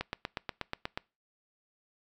click train, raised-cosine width 0.3 ms, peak -17 dBFS, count 9, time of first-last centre 0.01-0.975 s, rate 8.29 Hz, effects noise-tail reverb RT60 0.3 s tail -24 dB re dry

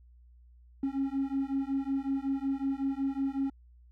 triangle beating tone pair, 269.9 / 275.3 Hz, C#4 / C#4, -46 / -12 cents, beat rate 5.4 Hz, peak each -29 dBFS, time 0.83-3.5 s, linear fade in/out 5 ms, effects tanh soft clip ceiling -22 dBFS + added 60 Hz sine -54 dBFS peak until 3.91 s

